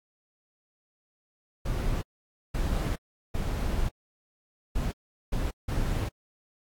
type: noise bursts at uneven times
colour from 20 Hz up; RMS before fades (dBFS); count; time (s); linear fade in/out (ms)
brown; -28; 6; 1.65-2.02 / 2.54-2.96 / 3.34-3.89 / 4.75-4.92 / 5.32-5.51 / 5.68-6.09; 10
effects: AAC 64 kbps